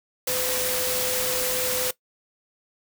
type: tone in noise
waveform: sine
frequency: 506 Hz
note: B4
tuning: 42 cents sharp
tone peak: -29 dBFS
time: 0.27-1.91 s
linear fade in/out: 5 ms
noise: white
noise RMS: -26 dBFS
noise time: 0.27-1.91 s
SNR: -6 dB
effects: noise-tail reverb RT60 0.1 s tail -19 dB re dry